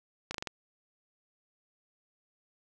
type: slowing click train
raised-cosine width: 0.2 ms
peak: -18 dBFS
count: 5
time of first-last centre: 0.31-0.472 s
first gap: 34 ms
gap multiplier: 1.12
effects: none